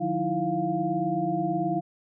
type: tone cluster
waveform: sine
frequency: 152 / 180.3 / 315.9 / 334.5 / 701 Hz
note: D#3 / F#3 / D#4 / E4 / F5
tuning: -40 / -45 / +26 / +25 / +6 cents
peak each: -34 / -32 / -31 / -30 / -28 dBFS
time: 0-1.81 s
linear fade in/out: 20 ms
effects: none